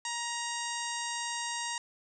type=harmonic tone; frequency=942 Hz; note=A#5; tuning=18 cents sharp; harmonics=1 / 2 / 3 / 4 / 5 / 6 / 7 / 8 / 9; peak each=-38 / -40 / -43 / -43 / -45 / -44 / -42 / -44 / -45 dBFS; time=0.05-1.78 s; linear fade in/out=2 ms; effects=none